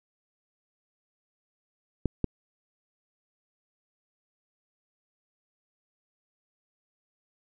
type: clicks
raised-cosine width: 3 ms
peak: -12 dBFS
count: 2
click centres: 2.057 / 2.243 s
effects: none